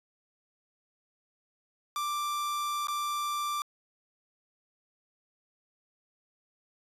45% pulse tone with dropouts, 1178 Hz, D6, 5 cents sharp, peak -30 dBFS, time 1.96-3.62 s, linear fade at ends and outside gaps 1 ms, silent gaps 2.871-2.883 s, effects resampled to 32000 Hz

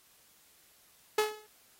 sawtooth tone with exponential decay, 427 Hz, G#4, 48 cents sharp, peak -18 dBFS, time 1.18-1.47 s, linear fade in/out 5 ms, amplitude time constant 62 ms, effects white hiss -63 dBFS RMS until 1.79 s + AAC 48 kbps

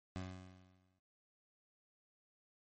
20% pulse tone with exponential decay, 92.5 Hz, F#2, in tune, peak -35 dBFS, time 0.16-0.99 s, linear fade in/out 0 ms, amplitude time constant 180 ms, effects noise-tail reverb RT60 0.6 s tail -21 dB re dry + MP3 32 kbps

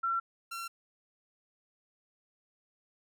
sine / sawtooth tone pair in turn, 1356 / 1361.7 Hz, E6 / F6, +49 / -44 cents, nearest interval unison, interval 7 cents, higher second, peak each -28 / -34 dBFS, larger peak first, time 0.03-0.2 / 0.51-0.68 s, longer neither, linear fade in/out 10 ms, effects none

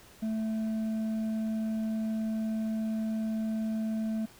sine tone with hard clipping, 220 Hz, A3, in tune, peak -30 dBFS, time 0.22-4.26 s, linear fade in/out 10 ms, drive 4 dB, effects pink hiss -55 dBFS RMS until 4.39 s

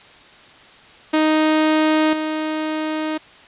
sawtooth tone with level steps, 311.1 Hz, D#4, in tune, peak -10 / -17 dBFS, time 1.13-3.18 s, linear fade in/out 10 ms, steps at 2.13 s, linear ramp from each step 2 ms, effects white hiss -45 dBFS RMS until 3.47 s + resampled to 8000 Hz

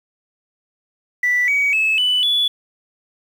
sine tone with pitch steps, 1970 / 2263 / 2599 / 2986 / 3430 Hz, B6 / C#7 / E7 / F#7 / A7, -5 / +35 / -25 / +15 / -45 cents, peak -13 dBFS, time 1.23-2.48 s, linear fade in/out 5 ms, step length 250 ms, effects tanh soft clip ceiling -10 dBFS + 7-bit

